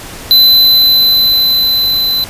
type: tone with level ramp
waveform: square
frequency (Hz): 4026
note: B7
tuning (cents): +33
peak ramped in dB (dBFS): -3 to -11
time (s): 0.31-2.24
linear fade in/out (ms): 0
effects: pink hiss -28 dBFS RMS until 2.29 s + resampled to 32000 Hz